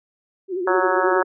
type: tone with vibrato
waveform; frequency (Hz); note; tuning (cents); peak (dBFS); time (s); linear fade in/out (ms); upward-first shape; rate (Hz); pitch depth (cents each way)
sine; 367.3; F#4; -13; -22; 0.48-1.24; 50; sine; 12; 99
type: harmonic tone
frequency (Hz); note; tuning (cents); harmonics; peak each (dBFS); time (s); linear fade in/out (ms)
185; F#3; 0; 2 / 3 / 4 / 5 / 6 / 7 / 8 / 9; -24 / -23 / -27 / -24 / -27 / -25 / -28 / -27; 0.67-1.23; 5
effects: none